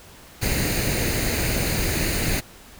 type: noise with comb filter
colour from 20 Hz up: pink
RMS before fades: -23 dBFS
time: 0.41-2.41 s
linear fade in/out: 20 ms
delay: 0.45 ms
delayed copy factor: +0.6
effects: pink hiss -46 dBFS RMS until 2.79 s